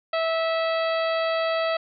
harmonic tone, 653 Hz, E5, 17 cents flat, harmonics 1 / 2 / 3 / 4 / 5 / 6 / 7, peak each -23 / -29 / -33 / -35 / -37 / -39 / -40 dBFS, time 0.13-1.77 s, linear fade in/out 5 ms, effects none

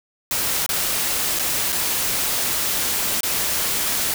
white noise with dropouts, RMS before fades -22 dBFS, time 0.31-4.14 s, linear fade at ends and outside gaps 1 ms, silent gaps 0.663-0.691 / 1.389-1.394 / 1.722-1.726 / 3.207-3.232 s, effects none

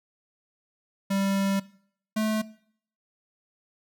square tone pair in turn, 196 / 216.7 Hz, G3 / A3, 0 / -26 cents, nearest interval major second, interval 174 cents, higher second, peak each -24 dBFS, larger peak neither, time 1.1-1.6 / 2.16-2.42 s, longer first, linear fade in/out 10 ms, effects noise-tail reverb RT60 0.6 s tail -20 dB re dry

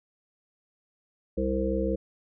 harmonic tone, 65.6 Hz, C2, 5 cents sharp, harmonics 1 / 3 / 5 / 7 / 8, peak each -31 / -31 / -31 / -31 / -31 dBFS, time 1.37-1.96 s, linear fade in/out 10 ms, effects none

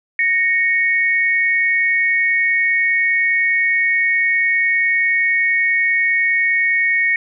sine tone pair together, 1864.7 / 2215 Hz, A#6 / C#7, 0 / -2 cents, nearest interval minor third, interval 298 cents, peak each -16 dBFS, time 0.19-7.16 s, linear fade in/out 2 ms, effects none

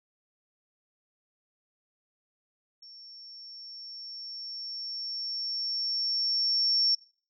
sine tone with level ramp, 5460 Hz, F8, 40 cents flat, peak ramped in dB -47 to -21 dBFS, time 2.82-6.95 s, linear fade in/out 5 ms, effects noise-tail reverb RT60 0.5 s tail -23 dB re dry

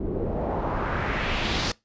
pink noise with low-pass filter sweep, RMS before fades -27 dBFS, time 0-1.72 s, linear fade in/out 5 ms, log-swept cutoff 330 to 5300 Hz, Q 1.8, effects noise-tail reverb RT60 0.2 s tail -22 dB re dry + resampled to 16000 Hz

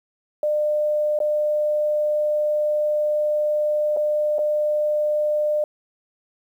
sine tone with dropouts, 601 Hz, D5, 40 cents sharp, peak -18 dBFS, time 0.43-5.64 s, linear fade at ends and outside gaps 2 ms, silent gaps 1.189-1.202 / 3.965-3.97 / 4.384-4.39 s, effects 9-bit

